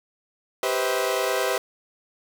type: chord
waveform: sawtooth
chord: C major seventh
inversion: second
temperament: equal with one note detuned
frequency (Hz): 392 / 493.9 / 523.3 / 644.6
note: G4 / B4 / C5 / E5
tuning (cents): 0 / 0 / 0 / -39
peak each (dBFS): -24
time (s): 0.63-1.58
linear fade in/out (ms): 2
effects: 7-bit